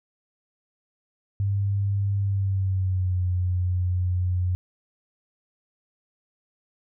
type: tone with pitch glide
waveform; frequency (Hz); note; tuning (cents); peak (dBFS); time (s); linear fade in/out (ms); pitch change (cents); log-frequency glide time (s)
sine; 99.7 to 90.38; G2 to F#2; +30 to -40; -21; 1.4-4.55; 0; -170; 2.21-3.22
effects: none